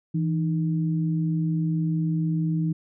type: tone pair together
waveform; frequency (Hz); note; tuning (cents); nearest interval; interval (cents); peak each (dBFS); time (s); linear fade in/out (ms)
sine; 163.3 / 307.6; E3 / D#4; -16 / -20; major seventh; 1096; -22 / -30; 0.14-2.73; 10
effects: none